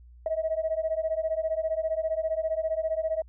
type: beating tone pair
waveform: sine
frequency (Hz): 632 / 647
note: D#5 / E5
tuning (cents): +27 / -32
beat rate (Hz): 15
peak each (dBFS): -28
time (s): 0.26-3.22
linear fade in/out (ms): 2
effects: tanh soft clip ceiling -18 dBFS + added 60 Hz sine -48 dBFS peak until 3.28 s